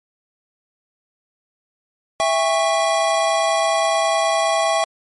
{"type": "chord", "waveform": "square", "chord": "C# diminished", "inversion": "first", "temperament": "equal with one note detuned", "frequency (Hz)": [659.3, 804.2, 1108.7], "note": ["E5", "G5", "C#6"], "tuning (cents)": [0, 44, 0], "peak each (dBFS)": [-19, -22, -23], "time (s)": [2.2, 4.84], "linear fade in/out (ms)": 0, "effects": ["MP3 48 kbps"]}